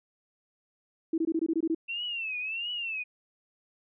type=tone bursts; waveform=sine; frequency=325.4 Hz; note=E4; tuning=22 cents flat; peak=-24 dBFS; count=9; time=1.13-1.748 s; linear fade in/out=5 ms; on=50 ms; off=21 ms
type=tone with vibrato; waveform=sine; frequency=2686 Hz; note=E7; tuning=32 cents sharp; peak=-31 dBFS; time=1.88-3.04 s; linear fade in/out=20 ms; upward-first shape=triangle; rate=1.5 Hz; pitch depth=170 cents each way
effects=none